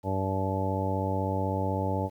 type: harmonic tone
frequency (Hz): 96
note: G2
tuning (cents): -36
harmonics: 1 / 2 / 3 / 4 / 5 / 6 / 7 / 9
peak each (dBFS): -30 / -35 / -35 / -39 / -36 / -35 / -40 / -33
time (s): 0.03-2.1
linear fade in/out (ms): 50
effects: 10-bit